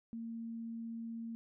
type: tone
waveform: sine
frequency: 229 Hz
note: A#3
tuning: 31 cents flat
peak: -40 dBFS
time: 0.13-1.35 s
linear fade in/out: 0 ms
effects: none